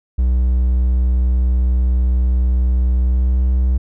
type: tone with pitch glide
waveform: triangle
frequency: 62.2 to 63.36 Hz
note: B1 to B1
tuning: +13 to +45 cents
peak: -10 dBFS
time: 0.18-3.78 s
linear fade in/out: 10 ms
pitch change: +32 cents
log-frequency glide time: 3.02-3.44 s
effects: none